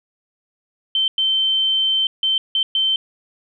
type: tone bursts at uneven times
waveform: sine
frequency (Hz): 3100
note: G7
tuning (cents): -20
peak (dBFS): -15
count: 5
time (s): 0.95-1.08 / 1.18-2.07 / 2.23-2.38 / 2.55-2.63 / 2.75-2.96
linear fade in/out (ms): 2
effects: none